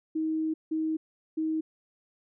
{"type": "tone bursts at uneven times", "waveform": "sine", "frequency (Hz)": 316.3, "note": "D#4", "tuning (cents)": 29, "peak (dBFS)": -26, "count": 3, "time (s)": [[0.15, 0.54], [0.71, 0.97], [1.37, 1.61]], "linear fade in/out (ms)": 10, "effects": []}